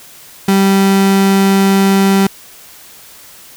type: tone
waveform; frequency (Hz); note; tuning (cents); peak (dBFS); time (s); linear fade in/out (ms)
35% pulse; 195; G3; -9; -6; 0.48-2.27; 5
effects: white hiss -38 dBFS RMS until 3.56 s